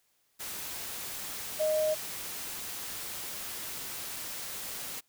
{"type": "tone in noise", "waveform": "sine", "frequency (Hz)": 620, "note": "D#5", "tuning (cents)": -6, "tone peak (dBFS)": -25, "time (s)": [1.59, 1.95], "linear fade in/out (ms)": 20, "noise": "white", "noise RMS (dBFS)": -39, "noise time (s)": [0.39, 5.01], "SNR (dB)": 11, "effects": ["white hiss -72 dBFS RMS until 5.08 s"]}